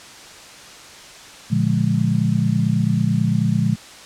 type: chord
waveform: sine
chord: Bb dominant seventh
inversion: none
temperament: just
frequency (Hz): 116.54 / 145.68 / 174.81 / 209.8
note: Bb2 / D3 / F3 / Ab3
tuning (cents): 0 / -14 / +2 / +18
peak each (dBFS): -21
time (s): 1.5-3.76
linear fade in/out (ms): 20
effects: white hiss -40 dBFS RMS until 4.05 s + low-pass 7000 Hz 12 dB/octave